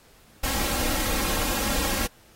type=noise with comb filter; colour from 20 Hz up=pink; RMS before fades=-26 dBFS; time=0.43-2.07 s; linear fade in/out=10 ms; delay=3.7 ms; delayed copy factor=+0.8; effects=pink hiss -56 dBFS RMS until 2.35 s + AAC 48 kbps